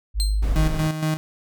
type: tone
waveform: sine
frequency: 51.8 Hz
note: G#1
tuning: 4 cents flat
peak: -18 dBFS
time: 0.14-0.71 s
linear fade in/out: 50 ms
type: tone with exponential decay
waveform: 30% pulse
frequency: 4150 Hz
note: C8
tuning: 15 cents flat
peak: -19 dBFS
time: 0.2-0.46 s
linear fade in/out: 0 ms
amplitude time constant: 55 ms
type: noise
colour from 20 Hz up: brown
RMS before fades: -26 dBFS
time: 0.42-0.88 s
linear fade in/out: 10 ms
type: tone with tremolo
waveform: 35% pulse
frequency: 156.2 Hz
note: D#3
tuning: 7 cents sharp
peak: -18 dBFS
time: 0.56-1.17 s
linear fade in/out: 0 ms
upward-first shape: square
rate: 4.3 Hz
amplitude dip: 55%
effects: none